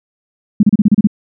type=tone bursts; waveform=sine; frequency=207.7 Hz; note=G#3; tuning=in tune; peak=-4 dBFS; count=8; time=0.6-1.072 s; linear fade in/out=5 ms; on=31 ms; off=32 ms; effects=none